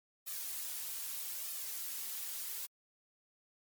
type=noise with flanger; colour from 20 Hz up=blue; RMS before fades=-41 dBFS; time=0.26-2.67 s; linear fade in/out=20 ms; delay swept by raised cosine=1.6 to 4.6 ms; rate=0.8 Hz; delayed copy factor=+0.6; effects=MP3 96 kbps